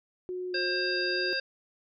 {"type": "tone with vibrato", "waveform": "sine", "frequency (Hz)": 362.5, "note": "F#4", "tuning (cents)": -35, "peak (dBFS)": -32, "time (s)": [0.29, 1.33], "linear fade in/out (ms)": 0, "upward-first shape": "square", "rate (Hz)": 2.3, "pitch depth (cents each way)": 9}
{"type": "harmonic tone", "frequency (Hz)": 532, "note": "C5", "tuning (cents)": 29, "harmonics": [1, 3, 5, 7, 9], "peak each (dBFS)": [-37, -31, -38, -41, -32], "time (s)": [0.54, 1.4], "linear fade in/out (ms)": 5}
{"effects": []}